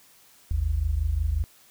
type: tone pair together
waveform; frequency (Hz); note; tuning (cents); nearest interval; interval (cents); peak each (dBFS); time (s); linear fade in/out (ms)
sine; 52.26 / 77.78; G#1 / D#2; +12 / 0; perfect fifth; 688; -26 / -24; 0.51-1.44; 0
effects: white hiss -56 dBFS RMS until 1.7 s